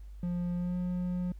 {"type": "tone with pitch glide", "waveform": "triangle", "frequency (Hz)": [175.9, 179.29], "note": ["F3", "F3"], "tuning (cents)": [13, 46], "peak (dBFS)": -28, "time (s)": [0.23, 1.32], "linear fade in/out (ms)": 2, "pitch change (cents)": 33, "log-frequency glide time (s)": [0.56, 0.76], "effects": ["added 50 Hz sine -43 dBFS peak until 1.39 s", "pink hiss -70 dBFS RMS until 1.39 s"]}